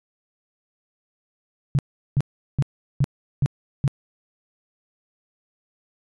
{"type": "tone bursts", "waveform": "sine", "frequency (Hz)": 138.59, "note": "C#3", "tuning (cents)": 0, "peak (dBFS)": -15, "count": 6, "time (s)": [1.75, 3.878], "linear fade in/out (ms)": 0, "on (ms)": 38, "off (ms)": 380, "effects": ["resampled to 22050 Hz"]}